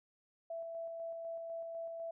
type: tone with tremolo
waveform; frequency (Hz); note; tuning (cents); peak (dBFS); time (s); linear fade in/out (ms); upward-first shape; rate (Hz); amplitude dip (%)
sine; 664; E5; +12; -39; 0.5-2.11; 5; square; 4; 25
effects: none